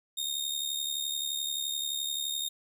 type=tone with amplitude modulation; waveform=sawtooth; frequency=3691 Hz; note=A#7; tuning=18 cents flat; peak=-25 dBFS; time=0.17-2.49 s; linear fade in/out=10 ms; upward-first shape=sine; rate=71.6 Hz; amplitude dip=65%; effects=none